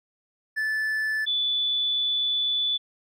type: tone pair in turn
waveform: triangle / sine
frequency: 1746 / 3472 Hz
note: A6 / A7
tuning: -14 / -24 cents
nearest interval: octave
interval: 1190 cents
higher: second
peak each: -22 dBFS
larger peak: neither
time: 0.56-1.26 / 1.26-2.78 s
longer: second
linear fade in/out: 20 ms
effects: none